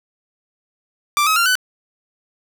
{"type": "tone with pitch steps", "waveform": "sawtooth", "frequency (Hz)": [1177, 1276.1, 1383.6, 1500.2], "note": ["D6", "D#6", "F6", "F#6"], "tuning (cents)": [3, 43, -17, 23], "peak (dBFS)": -10, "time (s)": [1.17, 1.554], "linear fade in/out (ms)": 0, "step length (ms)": 96, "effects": ["8-bit"]}